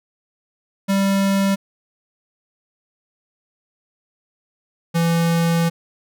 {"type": "tone pair in turn", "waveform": "square", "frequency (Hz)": [196, 167.62], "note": ["G3", "E3"], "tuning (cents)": [0, 29], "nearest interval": "minor third", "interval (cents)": 271, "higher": "first", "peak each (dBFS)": -16, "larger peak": "neither", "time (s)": [[0.88, 1.56], [4.94, 5.7]], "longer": "second", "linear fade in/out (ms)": 20, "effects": []}